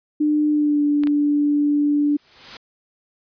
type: tone with pitch glide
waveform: sine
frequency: 300 to 292.1 Hz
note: D4 to D4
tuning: +37 to -9 cents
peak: -15 dBFS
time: 0.2-2.17 s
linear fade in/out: 10 ms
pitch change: -46 cents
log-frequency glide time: 0.5-0.82 s
type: clicks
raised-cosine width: 0.3 ms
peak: -17 dBFS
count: 2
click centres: 1.036 / 1.072 s
type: noise with exponential growth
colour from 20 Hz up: white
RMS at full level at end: -32 dBFS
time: 1.97-2.57 s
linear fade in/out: 2 ms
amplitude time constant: 130 ms
effects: resampled to 11025 Hz